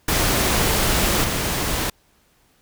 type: noise with level steps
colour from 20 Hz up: pink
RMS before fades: -19 / -23 dBFS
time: 0.08-1.9 s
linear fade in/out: 5 ms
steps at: 1.24 s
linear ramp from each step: 5 ms
effects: pink hiss -60 dBFS RMS until 2.61 s